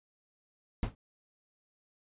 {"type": "noise with exponential decay", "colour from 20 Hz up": "brown", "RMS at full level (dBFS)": -25, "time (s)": [0.83, 0.95], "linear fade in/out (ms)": 2, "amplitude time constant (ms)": 26, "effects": ["resampled to 8000 Hz"]}